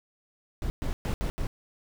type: noise bursts at uneven times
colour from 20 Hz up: brown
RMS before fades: -29 dBFS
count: 5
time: 0.62-0.7 / 0.82-0.93 / 1.05-1.14 / 1.21-1.3 / 1.38-1.47 s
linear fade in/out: 0 ms
effects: none